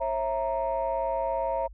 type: chord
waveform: sine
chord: A# diminished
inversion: first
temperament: equal with one note detuned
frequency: 541.7 / 659.3 / 932.3 Hz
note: C#5 / E5 / A#5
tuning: -40 / 0 / 0 cents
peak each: -29 dBFS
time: 0-1.68 s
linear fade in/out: 20 ms
effects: tanh soft clip ceiling -19 dBFS + added 50 Hz sine -44 dBFS peak until 1.73 s